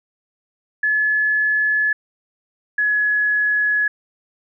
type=tone pair in turn; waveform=sine; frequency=1713 / 1691.4 Hz; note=A6 / G#6; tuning=-47 / +31 cents; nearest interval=unison; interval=22 cents; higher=first; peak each=-15 dBFS; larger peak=neither; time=0.83-1.93 / 2.78-3.88 s; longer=neither; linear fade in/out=5 ms; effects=none